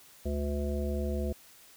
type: harmonic tone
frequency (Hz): 72.2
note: D2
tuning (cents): -29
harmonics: 1 / 3 / 5 / 7 / 9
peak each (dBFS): -31 / -36 / -38 / -39 / -41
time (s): 0.25-1.33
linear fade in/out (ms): 10
effects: white hiss -56 dBFS RMS until 1.76 s